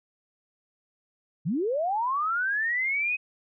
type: linear sweep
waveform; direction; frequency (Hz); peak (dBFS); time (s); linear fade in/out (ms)
sine; up; 132.1 to 2542; -24; 1.45-3.17; 20
effects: none